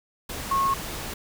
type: tone in noise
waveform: sine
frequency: 1091 Hz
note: C#6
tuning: 28 cents flat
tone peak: -20 dBFS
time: 0.51-0.74 s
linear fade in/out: 5 ms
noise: pink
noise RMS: -34 dBFS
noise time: 0.29-1.14 s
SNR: +11 dB
effects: none